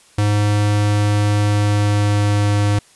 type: tone with pitch glide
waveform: square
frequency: 103.83 to 102.87 Hz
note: G#2 to G#2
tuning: 0 to -16 cents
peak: -14 dBFS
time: 0.18-2.79 s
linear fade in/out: 5 ms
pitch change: -16 cents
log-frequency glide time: 1.24-2.61 s
effects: white hiss -50 dBFS RMS until 2.95 s + resampled to 24000 Hz